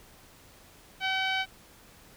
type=tone with low-pass filter; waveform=10% pulse; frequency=762 Hz; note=G5; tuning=49 cents flat; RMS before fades=-29 dBFS; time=1-1.46 s; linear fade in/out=50 ms; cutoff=3000 Hz; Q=1.2; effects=pink hiss -55 dBFS RMS until 2.16 s